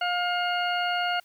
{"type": "harmonic tone with a mistuned harmonic", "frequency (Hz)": 710, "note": "F5", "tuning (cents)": 28, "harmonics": [1, 2, 3, 4, 6], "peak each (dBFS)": [-27, -29, -36, -31, -41], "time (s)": [0.01, 1.2], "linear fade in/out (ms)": 5, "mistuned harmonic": 6, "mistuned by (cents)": 46, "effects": ["white hiss -61 dBFS RMS until 1.24 s"]}